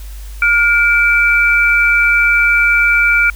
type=tone pair together; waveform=sine; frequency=1419.5 / 2325 Hz; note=F6 / D7; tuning=+28 / -18 cents; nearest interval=major sixth; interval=854 cents; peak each=-11 dBFS; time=0.42-3.3 s; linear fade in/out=2 ms; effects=added 50 Hz sine -26 dBFS peak until 3.35 s + white hiss -41 dBFS RMS until 3.35 s